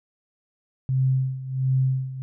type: tone with tremolo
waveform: sine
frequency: 131.4 Hz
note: C3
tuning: 8 cents sharp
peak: -17 dBFS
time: 0.89-2.22 s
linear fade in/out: 0 ms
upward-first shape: sine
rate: 1.4 Hz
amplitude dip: 80%
effects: none